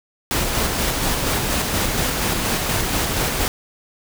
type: noise with tremolo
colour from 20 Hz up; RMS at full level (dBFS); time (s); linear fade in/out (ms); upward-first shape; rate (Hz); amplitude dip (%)
pink; -20; 0.31-3.48; 0; square; 4.2; 25
effects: none